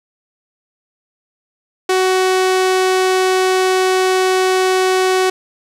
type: tone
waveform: sawtooth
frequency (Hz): 373.5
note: F#4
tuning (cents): +16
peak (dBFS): -8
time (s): 1.89-5.3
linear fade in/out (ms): 5
effects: low-pass 10000 Hz 12 dB/octave + 8-bit